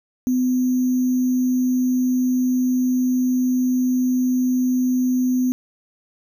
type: tone with sample-and-hold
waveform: sine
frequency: 253.2 Hz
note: B3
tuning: 43 cents sharp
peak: -16 dBFS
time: 0.27-5.52 s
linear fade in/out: 0 ms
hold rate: 6300 Hz
effects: none